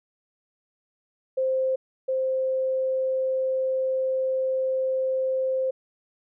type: tone pair in turn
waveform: sine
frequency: 523.3 / 523.3 Hz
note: C5 / C5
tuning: 0 / 0 cents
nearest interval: unison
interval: 0 cents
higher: neither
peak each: -21 / -22 dBFS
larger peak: first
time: 1.37-1.76 / 2.08-5.71 s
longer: second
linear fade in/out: 10 ms
effects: none